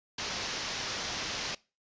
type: low-pass noise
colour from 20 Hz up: white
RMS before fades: -36 dBFS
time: 0.18-1.55 s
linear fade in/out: 5 ms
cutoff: 6200 Hz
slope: 48 dB/octave
effects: noise-tail reverb RT60 0.3 s tail -22 dB re dry + resampled to 16000 Hz